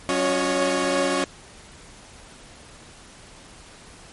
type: tone cluster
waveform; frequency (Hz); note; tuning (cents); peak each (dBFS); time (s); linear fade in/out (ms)
sawtooth; 187.5 / 278.9 / 359.1 / 555 / 615; F#3 / C#4 / F4 / C#5 / D#5; +23 / +11 / +48 / +2 / -20; -29 / -22 / -23 / -20 / -26; 0.09-1.24; 0
effects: pink hiss -46 dBFS RMS until 4.12 s + MP3 48 kbps